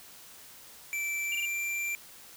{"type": "tone with pitch glide", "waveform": "square", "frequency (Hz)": [2332, 2359], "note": ["D7", "D7"], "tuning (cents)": [-13, 7], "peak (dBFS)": -31, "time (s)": [0.93, 1.95], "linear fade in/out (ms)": 0, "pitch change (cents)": 20, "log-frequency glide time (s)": [1.24, 1.44]}
{"type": "tone bursts", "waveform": "sine", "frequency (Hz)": 2800, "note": "F7", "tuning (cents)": 4, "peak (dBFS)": -32, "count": 3, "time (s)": [1.32, 1.454], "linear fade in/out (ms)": 2, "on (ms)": 30, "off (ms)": 22}
{"effects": ["white hiss -51 dBFS RMS until 2.36 s"]}